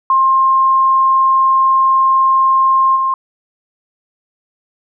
sine tone with level steps, 1061 Hz, C6, 24 cents sharp, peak -8 / -12 dBFS, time 0.1-3.14 s, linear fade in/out 2 ms, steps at 2.95 s, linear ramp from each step 20 ms, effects none

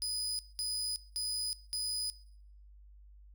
30% pulse tone bursts, 4978 Hz, D#8, in tune, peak -30 dBFS, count 4, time 0.02-2.1 s, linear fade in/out 0 ms, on 370 ms, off 200 ms, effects noise-tail reverb RT60 0.7 s tail -21 dB re dry + added 50 Hz sine -53 dBFS peak until 3.34 s

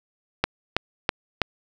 click train, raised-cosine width 0.3 ms, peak -3 dBFS, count 4, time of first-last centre 0.44-1.417 s, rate 3.07 Hz, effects none

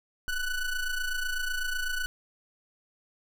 square ring-modulated tone, 740 Hz, F#5, in tune, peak -26 dBFS, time 0.28-2.06 s, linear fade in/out 0 ms, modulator 754 Hz, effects none

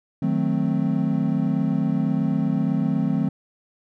triangle chord, D# diminished seventh, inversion none, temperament equal with one note detuned, 155.56 / 183.61 / 220 / 261.6 Hz, D#3 / F#3 / A3 / C4, 0 / -13 / 0 / 0 cents, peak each -23 dBFS, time 0.22-3.29 s, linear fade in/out 5 ms, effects none

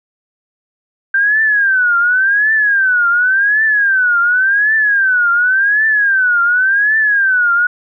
sine tone with vibrato, 1568 Hz, G6, in tune, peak -9 dBFS, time 1.14-7.67 s, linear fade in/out 5 ms, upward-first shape triangle, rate 0.9 Hz, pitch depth 220 cents each way, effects none

